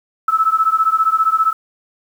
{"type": "beating tone pair", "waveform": "sine", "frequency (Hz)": [1300, 1315], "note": ["E6", "E6"], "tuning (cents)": [-24, -5], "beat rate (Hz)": 15, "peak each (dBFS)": -15, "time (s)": [0.28, 1.53], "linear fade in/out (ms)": 5, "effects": ["7-bit"]}